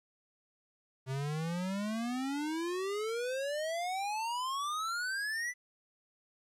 square exponential sweep, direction up, 129.1 to 2007 Hz, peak -34 dBFS, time 1.06-5.54 s, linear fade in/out 50 ms, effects low-pass 10000 Hz 12 dB/octave + 12-bit

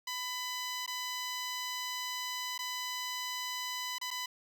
10% pulse tone with dropouts, 1000 Hz, B5, 21 cents sharp, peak -27 dBFS, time 0.07-4.26 s, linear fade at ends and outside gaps 5 ms, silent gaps 0.863-0.876 / 2.579-2.589 / 3.984-4.013 / 4.106-4.111 s, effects none

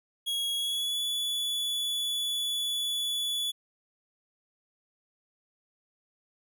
45% pulse tone with pitch glide, 3318 to 3429 Hz, G#7 to A7, -2 to -45 cents, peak -28 dBFS, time 0.26-3.52 s, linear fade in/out 20 ms, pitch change +57 cents, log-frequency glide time 0.55-1 s, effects none

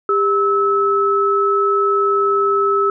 sine tone pair together, 399.4 / 1300 Hz, G4 / E6, +32 / -24 cents, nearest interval octave + minor sixth, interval 2044 cents, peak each -16 / -15 dBFS, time 0.09-2.9 s, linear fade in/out 2 ms, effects none

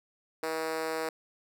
5% pulse tone with high-pass filter, 160 Hz, D#3, 49 cents sharp, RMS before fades -33 dBFS, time 0.43-1.09 s, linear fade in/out 2 ms, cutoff 420 Hz, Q 3.4, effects none

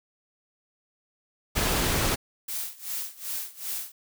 pink noise, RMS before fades -25 dBFS, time 1.55-2.16 s, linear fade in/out 20 ms
blue noise with tremolo, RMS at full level -31 dBFS, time 2.48-3.92 s, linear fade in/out 5 ms, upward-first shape sine, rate 2.6 Hz, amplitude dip 90%
effects none

